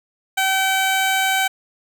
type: tone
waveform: 15% pulse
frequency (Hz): 767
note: G5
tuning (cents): -38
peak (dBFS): -10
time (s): 0.37-1.48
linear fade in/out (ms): 10
effects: none